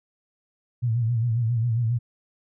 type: tone with vibrato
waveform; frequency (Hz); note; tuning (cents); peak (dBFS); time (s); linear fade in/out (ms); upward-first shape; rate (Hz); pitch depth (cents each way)
sine; 116.54; A#2; 0; -20; 0.82-1.99; 20; sine; 7.4; 91
effects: none